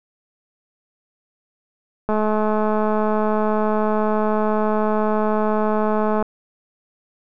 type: click train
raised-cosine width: 1 ms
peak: -8 dBFS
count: 886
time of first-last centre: 2.09-6.226 s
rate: 214 Hz
effects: none